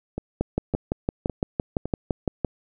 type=two click trains; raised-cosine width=2 ms; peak=-15 / -9 dBFS; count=4 / 13; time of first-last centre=0.18-1.856 / 0.41-2.447 s; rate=1.79 / 5.89 Hz; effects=none